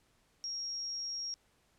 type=tone; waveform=sine; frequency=5590 Hz; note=F8; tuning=1 cent sharp; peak=-36 dBFS; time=0.44-1.34 s; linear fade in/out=0 ms; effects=pink hiss -71 dBFS RMS until 1.78 s + low-pass 11000 Hz 12 dB/octave